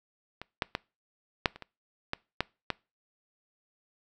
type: clicks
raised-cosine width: 0.3 ms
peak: -23 / -11 / -13 / -6 / -28 / -25 / -14 / -10 / -12 dBFS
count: 9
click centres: 0.416 / 0.622 / 0.751 / 1.458 / 1.56 / 1.623 / 2.134 / 2.406 / 2.703 s
effects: noise-tail reverb RT60 0.3 s tail -24 dB re dry